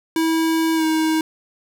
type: tone with pitch glide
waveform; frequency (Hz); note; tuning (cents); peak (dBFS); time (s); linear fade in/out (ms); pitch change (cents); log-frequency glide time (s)
square; 324.4 to 317; E4 to D#4; -28 to +32; -17; 0.16-1.21; 2; -40; 0.75-0.84
effects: none